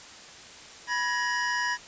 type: tone cluster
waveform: square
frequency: 981 / 1677 / 1880 Hz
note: B5 / G#6 / A#6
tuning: -12 / +16 / +14 cents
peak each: -31 dBFS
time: 0.87-1.78 s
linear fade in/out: 50 ms
effects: white hiss -46 dBFS RMS until 1.87 s + resampled to 16000 Hz